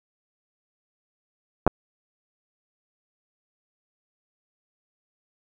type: clicks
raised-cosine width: 1 ms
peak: -4 dBFS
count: 2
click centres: 1.666 / 1.676 s
effects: none